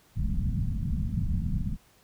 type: low-pass noise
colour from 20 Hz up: pink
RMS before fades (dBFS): -28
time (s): 0.15-1.77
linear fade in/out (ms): 50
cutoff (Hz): 220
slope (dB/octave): 48
effects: pink hiss -61 dBFS RMS until 2.03 s